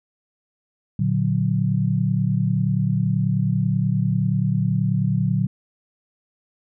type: chord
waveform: sine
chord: Bb augmented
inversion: none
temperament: equal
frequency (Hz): 116.54 / 146.83 / 185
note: Bb2 / D3 / F#3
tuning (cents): 0 / 0 / 0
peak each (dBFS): -22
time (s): 0.99-5.47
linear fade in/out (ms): 5
effects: none